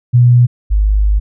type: tone pair in turn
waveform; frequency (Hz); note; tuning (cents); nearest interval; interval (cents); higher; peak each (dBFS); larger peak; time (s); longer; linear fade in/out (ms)
sine; 122.1 / 51.34; B2 / G#1; -19 / -19; octave + minor third; 1500; first; -4 / -8; first; 0.13-0.47 / 0.7-1.2; second; 20
effects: none